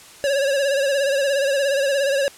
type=tone with vibrato; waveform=square; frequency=554.4 Hz; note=C#5; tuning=in tune; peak=-18 dBFS; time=0.24-2.28 s; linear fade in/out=0 ms; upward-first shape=sine; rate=17 Hz; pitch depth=63 cents each way; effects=white hiss -44 dBFS RMS until 2.37 s + low-pass 10000 Hz 12 dB/octave